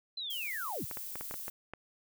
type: linear sweep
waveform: sine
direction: down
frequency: 4124 to 65.41 Hz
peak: -36 dBFS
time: 0.17-0.85 s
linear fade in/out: 5 ms
type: noise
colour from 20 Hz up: violet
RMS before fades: -42 dBFS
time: 0.3-1.5 s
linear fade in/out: 5 ms
type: clicks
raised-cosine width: 0.5 ms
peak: -26 dBFS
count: 8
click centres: 0.912 / 0.972 / 1.156 / 1.21 / 1.311 / 1.341 / 1.481 / 1.736 s
effects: none